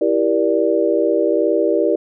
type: chord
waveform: sine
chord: E half-diminished seventh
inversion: none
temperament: equal with one note detuned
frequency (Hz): 329.6 / 392 / 472.9 / 587.3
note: E4 / G4 / Bb4 / D5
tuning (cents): 0 / 0 / +25 / 0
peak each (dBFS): -19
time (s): 0.01-1.96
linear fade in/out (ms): 5
effects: none